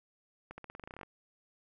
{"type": "accelerating click train", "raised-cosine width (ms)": 0.5, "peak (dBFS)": -30, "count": 14, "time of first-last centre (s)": [0.51, 1.032], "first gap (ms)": 70, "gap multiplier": 0.9, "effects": []}